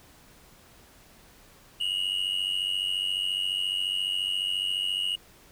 triangle tone with amplitude modulation, 2886 Hz, F#7, 44 cents flat, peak -21 dBFS, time 1.8-5.16 s, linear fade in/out 10 ms, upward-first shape sine, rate 94.4 Hz, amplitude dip 80%, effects pink hiss -55 dBFS RMS until 5.51 s

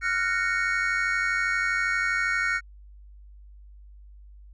triangle chord, Gb major seventh, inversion third, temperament just, 1387.5 / 1480 / 1850 / 2220 Hz, F6 / Gb6 / Bb6 / Db7, -12 / 0 / -14 / +2 cents, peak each -27 dBFS, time 0.01-2.61 s, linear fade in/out 50 ms, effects added 50 Hz sine -45 dBFS peak until 4.53 s + resampled to 22050 Hz

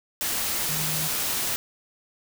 sine tone in noise, 155.5 Hz, D#3, 1 cent flat, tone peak -32 dBFS, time 0.69-1.08 s, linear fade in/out 0 ms, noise white, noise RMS -27 dBFS, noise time 0.21-1.56 s, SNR -8 dB, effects none

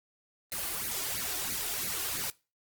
white noise with flanger, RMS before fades -34 dBFS, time 0.52-2.3 s, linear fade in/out 0 ms, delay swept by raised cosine 0.45 to 2.85 ms, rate 3 Hz, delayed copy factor +0.8, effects noise-tail reverb RT60 0.3 s tail -22 dB re dry + Opus 24 kbps

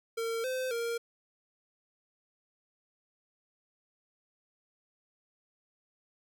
square tone with pitch steps, 456.8 / 515 / 466.1 Hz, A#4 / C5 / A#4, -35 / -28 / 0 cents, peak -32 dBFS, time 0.17-0.98 s, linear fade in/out 10 ms, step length 270 ms, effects none

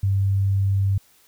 sine tone, 98 Hz, G2, in tune, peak -17 dBFS, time 0.03-0.98 s, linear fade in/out 5 ms, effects white hiss -57 dBFS RMS until 1.27 s

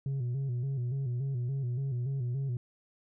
sine tone with vibrato, 129.2 Hz, C3, 21 cents flat, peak -27 dBFS, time 0.06-2.57 s, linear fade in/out 2 ms, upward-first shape square, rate 3.5 Hz, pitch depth 100 cents each way, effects tanh soft clip ceiling -29 dBFS

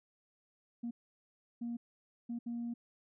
sine tone bursts at uneven times, 236.1 Hz, A#3, 22 cents sharp, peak -35 dBFS, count 4, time 0.83-0.91 / 1.61-1.77 / 2.29-2.39 / 2.46-2.74 s, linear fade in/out 10 ms, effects tanh soft clip ceiling -33 dBFS

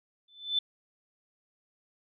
sine tone with exponential growth, 3520 Hz, A7, in tune, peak -22 dBFS, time 0.28-0.59 s, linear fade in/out 5 ms, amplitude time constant 66 ms, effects none

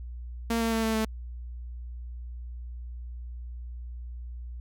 sawtooth tone with pitch steps, 230 / 227.4 / 224.7 / 222.2 / 219.6 Hz, A#3 / A#3 / A3 / A3 / A3, -23 / -43 / +37 / +17 / -3 cents, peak -21 dBFS, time 0.5-1.05 s, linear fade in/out 5 ms, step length 110 ms, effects added 60 Hz sine -36 dBFS peak until 4.6 s

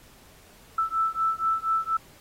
sine beating tone pair, 1318.5 / 1322.7 Hz, E6 / E6, 0 / +5 cents, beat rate 4.2 Hz, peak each -26 dBFS, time 0.78-1.97 s, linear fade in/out 5 ms, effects pink hiss -54 dBFS RMS until 2.2 s + AAC 48 kbps

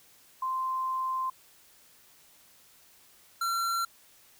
sine / square tone pair in turn, 1042 / 1363.5 Hz, C6 / F6, -7 / -42 cents, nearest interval perfect fourth, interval 465 cents, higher second, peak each -28 dBFS, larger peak neither, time 0.42-1.3 / 3.41-3.85 s, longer first, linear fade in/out 5 ms, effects white hiss -59 dBFS RMS until 4.39 s

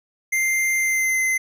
square tone with pitch glide, 2094 to 2060 Hz, C7 to C7, +1 to -28 cents, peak -19 dBFS, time 0.32-1.38 s, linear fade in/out 10 ms, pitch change -29 cents, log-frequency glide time 0.75-1.2 s, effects none

